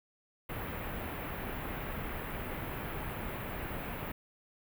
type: band-stop noise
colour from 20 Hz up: pink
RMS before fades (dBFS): -39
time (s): 0.49-4.12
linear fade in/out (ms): 5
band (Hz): 2600 to 14000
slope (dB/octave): 24
effects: none